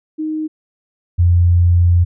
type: tone pair in turn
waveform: sine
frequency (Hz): 311.1 / 87.3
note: D#4 / F2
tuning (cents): 0 / 0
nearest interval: octave + minor seventh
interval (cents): 2200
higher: first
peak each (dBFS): -18 / -8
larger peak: second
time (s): 0.18-0.48 / 1.18-2.05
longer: second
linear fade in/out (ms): 20
effects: none

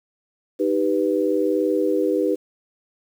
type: chord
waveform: sine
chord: Eb augmented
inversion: none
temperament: equal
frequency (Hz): 311.1 / 392 / 493.9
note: Eb4 / G4 / B4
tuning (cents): 0 / 0 / 0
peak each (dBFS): -22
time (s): 0.59-2.36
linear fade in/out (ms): 20
effects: 8-bit

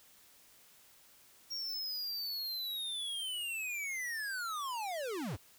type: linear sweep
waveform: square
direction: down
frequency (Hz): 5600 to 70.4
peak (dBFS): -37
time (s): 1.5-5.37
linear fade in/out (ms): 20
effects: white hiss -62 dBFS RMS until 5.58 s

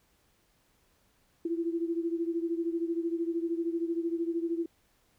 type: beating tone pair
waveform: sine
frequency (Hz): 332.6 / 345.6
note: E4 / F4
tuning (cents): +16 / -18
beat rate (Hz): 13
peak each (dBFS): -30 / -34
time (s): 1.45-4.66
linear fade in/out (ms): 5
effects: pink hiss -69 dBFS RMS until 5.18 s

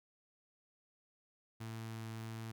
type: tone with notch filter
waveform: sawtooth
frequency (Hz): 112.3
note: A2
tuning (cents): +36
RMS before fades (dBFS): -45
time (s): 1.6-2.52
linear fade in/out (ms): 10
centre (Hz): 530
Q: 1.9
effects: none

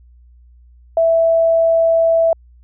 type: tone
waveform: sine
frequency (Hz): 659.3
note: E5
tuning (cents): 0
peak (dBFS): -10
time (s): 0.97-2.33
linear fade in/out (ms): 2
effects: added 60 Hz sine -43 dBFS peak until 2.63 s

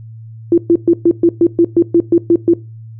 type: tone bursts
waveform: sine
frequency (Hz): 340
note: F4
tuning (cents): -46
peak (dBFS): -5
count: 12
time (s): 0.52-2.536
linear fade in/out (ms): 2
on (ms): 58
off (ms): 120
effects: noise-tail reverb RT60 0.3 s tail -20 dB re dry + added 112 Hz sine -30 dBFS peak until 2.99 s

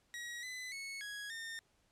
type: tone with pitch steps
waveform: sawtooth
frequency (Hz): 1906 / 2012 / 2201 / 1663 / 1820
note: A#6 / B6 / C#7 / G#6 / A#6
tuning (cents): +38 / +32 / -13 / +2 / -42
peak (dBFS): -39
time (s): 0.14-1.59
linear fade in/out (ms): 0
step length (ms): 290
effects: pink hiss -74 dBFS RMS until 1.91 s + low-pass 10000 Hz 12 dB/octave

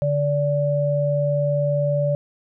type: tone pair together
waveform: sine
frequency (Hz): 145 / 580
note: D3 / D5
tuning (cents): -22 / -22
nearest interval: 2 octaves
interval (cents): 2400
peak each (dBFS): -21 / -20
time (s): 0.02-2.15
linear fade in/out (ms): 0
effects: none

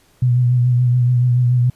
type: tone with vibrato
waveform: sine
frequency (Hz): 123.47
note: B2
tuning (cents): 0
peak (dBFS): -11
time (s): 0.22-1.7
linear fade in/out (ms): 5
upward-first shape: triangle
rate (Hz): 7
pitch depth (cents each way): 41
effects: pink hiss -55 dBFS RMS until 1.75 s + resampled to 32000 Hz

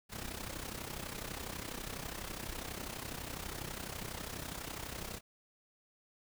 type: noise with amplitude modulation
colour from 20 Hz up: pink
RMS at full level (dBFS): -40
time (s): 0.09-5.21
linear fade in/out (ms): 50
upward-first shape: sine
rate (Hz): 32.1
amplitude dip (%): 70
effects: none

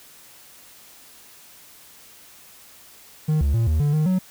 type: tone with pitch steps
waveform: triangle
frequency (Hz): 154.3 / 70.6 / 114.6 / 77.8 / 146 / 154 / 185.4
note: D#3 / C#2 / A#2 / D#2 / D3 / D#3 / F#3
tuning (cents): -14 / +32 / -29 / 0 / -10 / -17 / +4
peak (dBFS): -15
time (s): 3.28-4.19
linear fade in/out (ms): 10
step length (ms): 130
effects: white hiss -48 dBFS RMS until 4.3 s

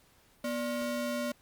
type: ring-modulated tone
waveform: square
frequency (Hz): 415.3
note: G#4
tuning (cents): 0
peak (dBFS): -29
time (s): 0.44-1.32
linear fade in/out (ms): 5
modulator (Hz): 172
effects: pink hiss -64 dBFS RMS until 1.41 s + Opus 48 kbps

